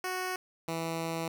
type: tone pair in turn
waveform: 10% pulse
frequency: 369.1 / 164.42 Hz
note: F#4 / E3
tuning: -4 / -4 cents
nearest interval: octave + major second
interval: 1400 cents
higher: first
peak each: -24 dBFS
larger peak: neither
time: 0.04-0.36 / 0.68-1.28 s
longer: second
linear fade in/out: 2 ms
effects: none